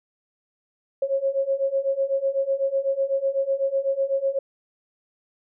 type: beating tone pair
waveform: sine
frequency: 540 / 548 Hz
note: C#5 / C#5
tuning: -45 / -20 cents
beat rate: 8 Hz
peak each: -25 / -23 dBFS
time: 1.02-4.39 s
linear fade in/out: 5 ms
effects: none